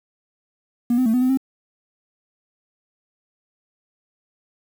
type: tone with pitch steps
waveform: triangle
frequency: 239.9 / 255.6 / 222.8 / 250.6 / 255.4 / 265.5 Hz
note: A#3 / C4 / A3 / B3 / C4 / C4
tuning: +50 / -40 / +22 / +25 / -42 / +25 cents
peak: -12 dBFS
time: 0.9-1.374 s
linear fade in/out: 5 ms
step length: 79 ms
effects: tanh soft clip ceiling -11 dBFS + 7-bit